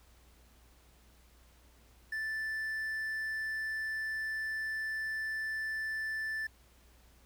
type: tone with quantisation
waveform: triangle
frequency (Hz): 1760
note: A6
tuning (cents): 0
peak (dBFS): -32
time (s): 2.12-6.47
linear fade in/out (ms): 5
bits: 10
effects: added 60 Hz sine -61 dBFS peak until 7.25 s + pink hiss -65 dBFS RMS until 7.25 s